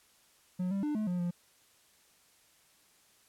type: tone with pitch steps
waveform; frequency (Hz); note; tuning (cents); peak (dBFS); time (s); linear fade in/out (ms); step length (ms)
triangle; 181.8 / 196.8 / 298.1 / 214.6 / 178.5 / 174.9; F#3 / G3 / D4 / A3 / F3 / F3; -30 / +7 / +26 / -43 / +38 / +3; -28; 0.59-1.31; 10; 120
effects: white hiss -65 dBFS RMS until 3.28 s + low-pass 12000 Hz 12 dB/octave